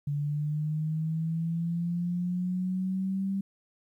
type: linear sweep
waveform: sine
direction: up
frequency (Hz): 143.5 to 196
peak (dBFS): -27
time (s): 0.07-3.41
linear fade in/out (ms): 5
effects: 11-bit